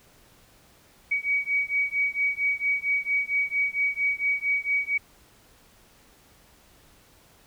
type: beating tone pair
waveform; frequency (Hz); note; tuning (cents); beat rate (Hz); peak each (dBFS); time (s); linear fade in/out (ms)
sine; 2260 / 2264.4; C#7 / C#7; +33 / +36; 4.4; -26 / -26; 1.11-4.98; 10
effects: pink hiss -57 dBFS RMS until 7.46 s

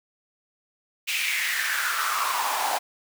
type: noise with high-pass filter sweep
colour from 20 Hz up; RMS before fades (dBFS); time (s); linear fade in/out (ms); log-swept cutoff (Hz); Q
pink; -26; 1.07-2.79; 20; 2600 to 750; 4.8
effects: none

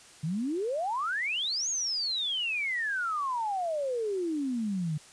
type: exponential two-way sweep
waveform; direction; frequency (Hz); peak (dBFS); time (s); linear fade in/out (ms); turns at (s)
sine; up then down; 146.83 to 6760 to 146.83; -28; 0.23-4.98; 10; 1.69
effects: white hiss -53 dBFS RMS until 5.12 s + resampled to 22050 Hz

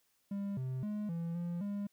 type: tone with pitch steps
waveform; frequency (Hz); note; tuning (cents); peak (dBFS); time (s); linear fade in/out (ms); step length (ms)
triangle; 199.8 / 129.7 / 209.7 / 168 / 172.7 / 202.7; G3 / C3 / G#3 / E3 / F3 / G#3; +33 / -15 / +17 / +33 / -19 / -42; -33; 0.31-1.87; 5; 260
effects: white hiss -75 dBFS RMS until 1.92 s

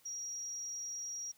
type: tone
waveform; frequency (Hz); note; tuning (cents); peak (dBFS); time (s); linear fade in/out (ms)
sine; 5690; F8; +31; -39; 0.05-1.32; 10
effects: white hiss -67 dBFS RMS until 1.37 s

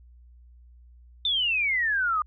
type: exponential sweep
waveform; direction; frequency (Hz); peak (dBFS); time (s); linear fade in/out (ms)
sine; down; 3618 to 1200; -22; 1.25-2.22; 2
effects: added 60 Hz sine -49 dBFS peak until 2.26 s

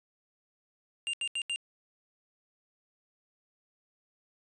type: tone bursts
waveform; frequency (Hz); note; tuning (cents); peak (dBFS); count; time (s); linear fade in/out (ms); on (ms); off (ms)
square; 2794; F7; 0; -31; 4; 1.07-1.56; 0; 64; 78
effects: resampled to 22050 Hz

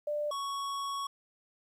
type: tone pair in turn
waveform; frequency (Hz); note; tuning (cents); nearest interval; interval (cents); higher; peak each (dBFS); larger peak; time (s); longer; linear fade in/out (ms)
sine / square; 593 / 1112.3; D5 / C#6; +17 / +6; major seventh; 1089; second; -30 / -34; first; 0.07-0.31 / 0.31-1.07; second; 5
effects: low-pass 10000 Hz 12 dB/octave + 11-bit

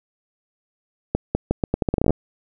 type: accelerating click train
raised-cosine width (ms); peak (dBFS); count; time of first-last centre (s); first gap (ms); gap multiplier
2; -5; 15; 1.15-2.106; 200; 0.8
effects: none

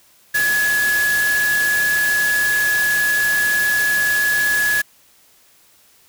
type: tone in noise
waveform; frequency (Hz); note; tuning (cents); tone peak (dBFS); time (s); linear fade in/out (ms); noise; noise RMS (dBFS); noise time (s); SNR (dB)
sine; 1691; G#6; +31; -15; 0.34-4.82; 10; white; -25; 0.34-4.82; +7
effects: white hiss -53 dBFS RMS until 6.08 s

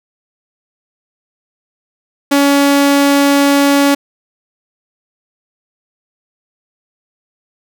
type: tone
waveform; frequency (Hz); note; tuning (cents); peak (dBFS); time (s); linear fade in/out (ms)
sawtooth; 281.9; C#4; +29; -4; 2.31-3.95; 10
effects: none

